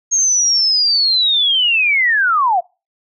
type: linear sweep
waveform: sine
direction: down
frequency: 6530 to 659.3 Hz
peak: -11 dBFS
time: 0.11-2.61 s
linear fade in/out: 20 ms
effects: noise-tail reverb RT60 0.3 s tail -26 dB re dry

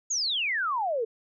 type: exponential sweep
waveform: sine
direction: down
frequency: 6920 to 430 Hz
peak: -25 dBFS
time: 0.1-1.05 s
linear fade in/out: 10 ms
effects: none

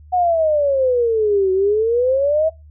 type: exponential two-way sweep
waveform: sine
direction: down then up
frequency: 740 to 372 to 651 Hz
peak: -13 dBFS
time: 0.12-2.5 s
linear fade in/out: 20 ms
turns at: 1.52 s
effects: noise-tail reverb RT60 0.2 s tail -20 dB re dry + added 75 Hz sine -40 dBFS peak until 2.7 s

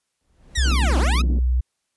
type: noise with exponential growth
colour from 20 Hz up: brown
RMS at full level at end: -30 dBFS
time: 0.21-0.72 s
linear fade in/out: 0 ms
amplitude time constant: 110 ms
type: linear two-way sweep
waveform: 15% pulse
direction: down then up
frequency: 1957 to 246.9 to 1331 Hz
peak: -17 dBFS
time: 0.55-1.22 s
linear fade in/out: 10 ms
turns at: 0.98 s
type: tone with pitch glide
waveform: sine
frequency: 64 to 62.14 Hz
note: C2 to B1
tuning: -38 to +11 cents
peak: -16 dBFS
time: 0.57-1.61 s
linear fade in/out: 10 ms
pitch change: -51 cents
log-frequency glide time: 0.82-1.09 s
type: band-pass noise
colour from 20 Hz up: white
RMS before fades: -30 dBFS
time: 0.65-1.39 s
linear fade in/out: 2 ms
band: 150 to 270 Hz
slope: 24 dB/octave
effects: white hiss -75 dBFS RMS until 1.96 s + resampled to 24000 Hz

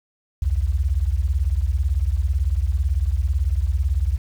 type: beating tone pair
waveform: sine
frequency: 61.3 / 79.3 Hz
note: B1 / D#2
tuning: -12 / +33 cents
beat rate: 18 Hz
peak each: -20 / -21 dBFS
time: 0.42-4.18 s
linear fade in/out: 5 ms
effects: 8-bit

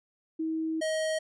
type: tone pair in turn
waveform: sine / square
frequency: 320 / 631.2 Hz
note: D#4 / D#5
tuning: +49 / +25 cents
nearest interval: octave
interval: 1176 cents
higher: second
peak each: -28 dBFS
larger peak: neither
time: 0.39-0.81 / 0.81-1.19 s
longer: first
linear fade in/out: 10 ms
effects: resampled to 24000 Hz

